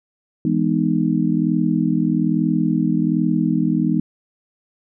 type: chord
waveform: sine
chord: E major seventh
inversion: none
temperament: just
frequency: 164.81 / 206 / 247.2 / 309 Hz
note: E3 / G#3 / B3 / D#4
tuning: 0 / -14 / +2 / -12 cents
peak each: -21 dBFS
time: 0.45-4 s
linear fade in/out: 2 ms
effects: none